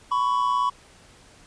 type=tone pair together; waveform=triangle; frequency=996.2 / 1114 Hz; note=B5 / C#6; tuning=+15 / +8 cents; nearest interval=major second; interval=193 cents; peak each=-21 dBFS; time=0.11-0.7 s; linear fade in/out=10 ms; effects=pink hiss -52 dBFS RMS until 1.46 s + resampled to 22050 Hz